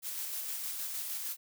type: noise with tremolo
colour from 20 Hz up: blue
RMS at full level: -37 dBFS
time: 0.02-1.37 s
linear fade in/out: 50 ms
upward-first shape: square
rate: 6.5 Hz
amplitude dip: 25%
effects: none